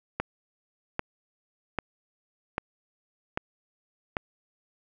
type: click train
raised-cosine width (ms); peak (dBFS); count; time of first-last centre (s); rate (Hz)
0.5; -12; 6; 0.2-4.168; 1.26
effects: none